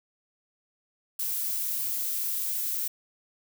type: noise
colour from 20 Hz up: violet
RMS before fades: -30 dBFS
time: 1.19-2.88 s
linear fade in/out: 5 ms
effects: none